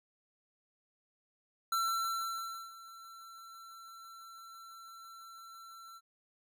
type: tone with ADSR envelope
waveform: square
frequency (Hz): 1347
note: E6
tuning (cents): +37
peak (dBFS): -30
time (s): 1.72-6.01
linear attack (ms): 4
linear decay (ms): 990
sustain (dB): -20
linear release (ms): 44
effects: none